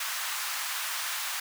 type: high-pass noise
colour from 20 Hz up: pink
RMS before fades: -33 dBFS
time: 0-1.4 s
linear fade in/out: 5 ms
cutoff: 1000 Hz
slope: 24 dB/octave
effects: none